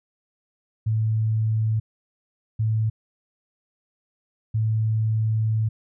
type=tone bursts at uneven times; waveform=sine; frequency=110 Hz; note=A2; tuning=in tune; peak=-19 dBFS; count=3; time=0.86-1.8 / 2.59-2.9 / 4.54-5.69 s; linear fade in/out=10 ms; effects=none